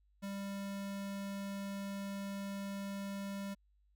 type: tone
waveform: square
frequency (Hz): 198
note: G3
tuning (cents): +18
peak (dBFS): -40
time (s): 0.22-3.55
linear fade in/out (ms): 20
effects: added 50 Hz sine -68 dBFS peak until 3.95 s